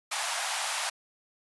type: high-pass noise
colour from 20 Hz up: pink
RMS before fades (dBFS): -31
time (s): 0.11-0.9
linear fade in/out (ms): 10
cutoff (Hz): 680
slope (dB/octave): 48
effects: resampled to 24000 Hz